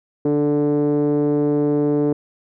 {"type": "tone with low-pass filter", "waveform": "5% pulse", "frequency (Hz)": 146.83, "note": "D3", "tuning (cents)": 0, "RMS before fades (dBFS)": -18, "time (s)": [0.25, 2.13], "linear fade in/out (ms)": 5, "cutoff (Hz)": 370, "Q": 7, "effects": []}